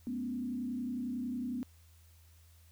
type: tone with frequency modulation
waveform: sine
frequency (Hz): 246.9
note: B3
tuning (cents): 0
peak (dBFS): -34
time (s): 0.07-1.63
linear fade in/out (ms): 0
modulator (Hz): 31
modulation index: 0.87
effects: added 82 Hz sine -58 dBFS peak until 2.71 s + white hiss -67 dBFS RMS until 2.71 s